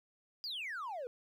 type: exponential sweep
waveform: triangle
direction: down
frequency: 5010 to 466.2 Hz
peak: -36 dBFS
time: 0.44-1.07 s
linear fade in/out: 0 ms
effects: tanh soft clip ceiling -34 dBFS + 13-bit